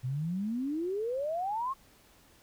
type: exponential sweep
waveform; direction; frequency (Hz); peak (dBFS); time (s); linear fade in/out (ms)
sine; up; 121.6 to 1108.7; -30; 0.03-1.74; 20
effects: pink hiss -61 dBFS RMS until 2.42 s